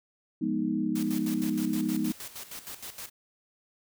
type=chord; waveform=sine; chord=F half-diminished seventh; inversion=none; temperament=equal with one note detuned; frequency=174.61 / 207.7 / 244.8 / 311.1 Hz; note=F3 / Ab3 / Cb4 / Eb4; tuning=0 / 0 / -15 / 0 cents; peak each=-36 / -31 / -31 / -30 dBFS; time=0.41-2.12 s; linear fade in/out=10 ms
type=noise with tremolo; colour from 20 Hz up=white; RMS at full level=-40 dBFS; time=0.95-3.1 s; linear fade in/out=10 ms; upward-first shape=square; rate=6.4 Hz; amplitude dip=70%
effects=none